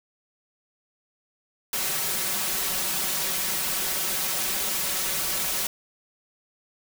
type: noise with comb filter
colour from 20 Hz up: white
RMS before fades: -27 dBFS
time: 1.73-5.67 s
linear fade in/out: 2 ms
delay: 5.3 ms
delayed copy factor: +1
effects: none